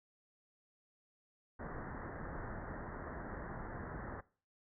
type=low-pass noise; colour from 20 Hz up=pink; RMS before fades=-45 dBFS; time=1.59-4.21 s; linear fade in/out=10 ms; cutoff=1900 Hz; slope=96 dB/octave; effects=noise-tail reverb RT60 0.4 s tail -20 dB re dry